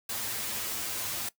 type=noise with comb filter; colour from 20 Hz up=white; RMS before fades=-34 dBFS; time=0.09-1.29 s; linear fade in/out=5 ms; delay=8.8 ms; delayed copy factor=+1; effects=noise-tail reverb RT60 0.1 s tail -19 dB re dry